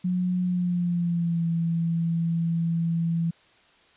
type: tone with pitch glide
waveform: sine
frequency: 180.9 to 166.85 Hz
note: F#3 to E3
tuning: -39 to +21 cents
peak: -22 dBFS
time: 0.04-3.31 s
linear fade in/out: 10 ms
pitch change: -140 cents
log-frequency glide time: 0.42-1.46 s
effects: white hiss -58 dBFS RMS until 3.96 s + resampled to 8000 Hz